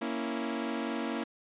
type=chord; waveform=sawtooth; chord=A# diminished; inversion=none; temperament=equal; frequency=233.1 / 277.2 / 329.6 Hz; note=A#3 / C#4 / E4; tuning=0 / 0 / 0 cents; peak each=-31 / -33 / -33 dBFS; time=0.01-1.24 s; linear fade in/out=10 ms; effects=resampled to 8000 Hz